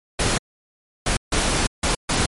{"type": "noise bursts at uneven times", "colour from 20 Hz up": "pink", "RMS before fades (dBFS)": -20, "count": 5, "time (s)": [[0.19, 0.38], [1.06, 1.17], [1.32, 1.67], [1.83, 1.95], [2.09, 2.26]], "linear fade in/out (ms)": 5, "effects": ["MP3 48 kbps"]}